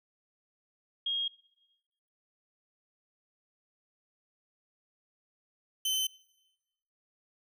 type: tone pair in turn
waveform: sine / sawtooth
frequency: 3258 / 3062 Hz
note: G#7 / G7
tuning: -34 / -41 cents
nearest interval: minor second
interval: 107 cents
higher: first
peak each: -29 / -25 dBFS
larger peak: second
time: 1.06-1.28 / 5.85-6.07 s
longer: neither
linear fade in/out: 5 ms
effects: noise-tail reverb RT60 1.0 s tail -22 dB re dry